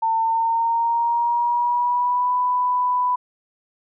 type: tone with pitch glide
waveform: sine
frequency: 900 to 992.9 Hz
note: A5 to B5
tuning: +39 to +9 cents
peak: -17 dBFS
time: 0.02-3.16 s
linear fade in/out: 10 ms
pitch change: +170 cents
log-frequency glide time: 0.16-2.33 s
effects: none